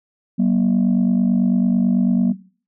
sine tone pair together, 188.82 / 237.9 Hz, F#3 / A#3, +35 / +35 cents, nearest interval major third, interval 400 cents, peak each -15 dBFS, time 0.38-2.33 s, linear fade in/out 20 ms, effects noise-tail reverb RT60 0.4 s tail -17 dB re dry + tanh soft clip ceiling -10 dBFS

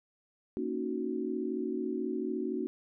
sine chord, D# minor seventh, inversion second, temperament equal, 233.1 / 277.2 / 311.1 / 370 Hz, A#3 / C#4 / D#4 / F#4, 0 / 0 / 0 / 0 cents, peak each -37 / -37 / -38 / -35 dBFS, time 0.57-2.67 s, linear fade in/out 0 ms, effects none

